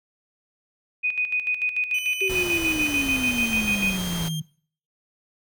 sine tone with tremolo, 2489 Hz, D#7, in tune, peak -20 dBFS, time 1.03-3.97 s, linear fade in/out 20 ms, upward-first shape square, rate 6.8 Hz, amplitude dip 60%
sawtooth tone with pitch glide, 3000 to 3197 Hz, F#7 to G7, +23 to +33 cents, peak -29 dBFS, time 1.94-4.4 s, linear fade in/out 5 ms, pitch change +110 cents, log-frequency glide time 2.73-3.87 s
sine exponential sweep, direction down, 392.1 to 153.1 Hz, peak -26 dBFS, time 2.21-4.42 s, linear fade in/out 10 ms
pink noise, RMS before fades -33 dBFS, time 2.29-4.29 s, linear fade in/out 10 ms
effects noise-tail reverb RT60 0.5 s tail -21 dB re dry

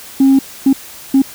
sine tone bursts at uneven times, 270 Hz, C#4, 45 cents flat, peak -4 dBFS, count 3, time 0.2-0.39 / 0.66-0.73 / 1.14-1.22 s, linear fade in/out 5 ms, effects tanh soft clip ceiling -3 dBFS + white hiss -34 dBFS RMS until 1.34 s

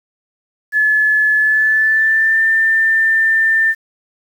sine tone with pitch glide, 1719 to 1789.9 Hz, A6 to A6, -41 to +29 cents, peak -10 dBFS, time 0.72-3.75 s, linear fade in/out 50 ms, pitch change +70 cents, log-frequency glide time 1.36-2.42 s, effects 7-bit

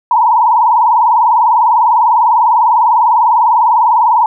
sine tone with vibrato, 922 Hz, A#5, 19 cents flat, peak -6 dBFS, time 0.11-4.26 s, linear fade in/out 2 ms, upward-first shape triangle, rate 20 Hz, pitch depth 170 cents each way, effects none

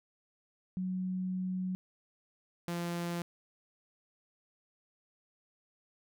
sine / sawtooth tone pair in turn, 185 / 172.26 Hz, F#3 / F3, 0 / -23 cents, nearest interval minor second, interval 123 cents, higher first, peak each -32 / -30 dBFS, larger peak second, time 0.77-1.75 / 2.68-3.22 s, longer first, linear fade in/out 0 ms, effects none

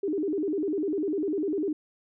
sine tone with vibrato, 348.6 Hz, F4, 3 cents flat, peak -25 dBFS, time 0.03-1.73 s, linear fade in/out 5 ms, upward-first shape square, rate 10 Hz, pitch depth 230 cents each way, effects none

